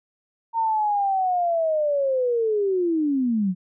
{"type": "linear sweep", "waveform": "sine", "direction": "down", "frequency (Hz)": [922, 175.1], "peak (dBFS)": -19, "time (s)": [0.53, 3.55], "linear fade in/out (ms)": 50, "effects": []}